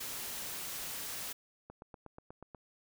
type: noise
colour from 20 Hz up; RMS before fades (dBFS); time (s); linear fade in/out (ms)
white; -41; 0-1.33; 10
type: click train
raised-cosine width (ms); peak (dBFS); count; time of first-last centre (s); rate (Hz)
1; -34; 8; 1.7-2.547; 8.26
effects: none